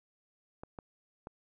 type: clicks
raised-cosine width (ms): 1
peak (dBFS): -29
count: 3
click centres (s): 0.635 / 0.788 / 1.271
effects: none